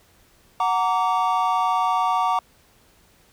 triangle chord, Gb augmented, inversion none, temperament just, 740 / 925 / 1156.2 Hz, Gb5 / Bb5 / D6, 0 / -14 / -27 cents, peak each -21 dBFS, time 0.6-2.39 s, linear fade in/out 2 ms, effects pink hiss -57 dBFS RMS until 3.32 s

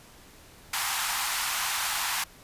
pink high-pass noise, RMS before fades -29 dBFS, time 0.73-2.24 s, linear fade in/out 5 ms, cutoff 800 Hz, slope 48 dB/octave, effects pink hiss -52 dBFS RMS until 2.43 s + resampled to 32000 Hz

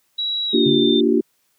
sine tone with pitch glide, 3888 to 3586 Hz, B7 to A7, -28 to +32 cents, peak -20 dBFS, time 0.18-1.01 s, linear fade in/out 10 ms, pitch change -140 cents, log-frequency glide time 0.47-0.71 s
sine chord, G minor seventh, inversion first, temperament equal with one note detuned, 233.1 / 293.7 / 349.2 / 386.4 Hz, Bb3 / D4 / F4 / G4, 0 / 0 / 0 / -25 cents, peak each -19 dBFS, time 0.53-1.21 s, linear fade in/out 10 ms
sine tone with exponential decay, 142.6 Hz, C#3, 49 cents sharp, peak -20 dBFS, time 0.66-1.22 s, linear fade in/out 0 ms, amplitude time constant 120 ms
effects white hiss -65 dBFS RMS until 1.58 s + high-pass 80 Hz 12 dB/octave

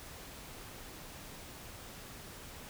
silence, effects pink hiss -49 dBFS RMS until 2.69 s

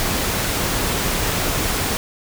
pink noise, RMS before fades -21 dBFS, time 0-1.97 s, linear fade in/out 0 ms, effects none

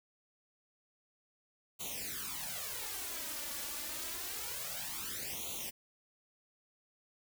white noise with flanger, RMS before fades -41 dBFS, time 1.79-5.71 s, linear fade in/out 20 ms, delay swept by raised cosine 0.29 to 3.49 ms, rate 0.27 Hz, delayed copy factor +0.95, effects none

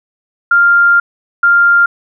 sine tone bursts at uneven times, 1396.9 Hz, F6, in tune, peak -5 dBFS, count 2, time 0.51-1 / 1.43-1.86 s, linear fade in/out 5 ms, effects none

